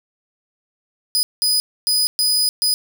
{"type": "tone bursts at uneven times", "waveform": "sawtooth", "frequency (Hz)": 4978, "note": "D#8", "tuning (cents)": 0, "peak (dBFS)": -12, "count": 5, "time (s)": [[1.15, 1.23], [1.42, 1.6], [1.87, 2.07], [2.19, 2.49], [2.62, 2.74]], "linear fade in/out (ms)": 0, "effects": []}